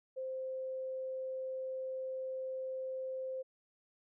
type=tone; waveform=sine; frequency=522 Hz; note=C5; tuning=4 cents flat; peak=-37 dBFS; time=0.16-3.43 s; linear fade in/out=20 ms; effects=none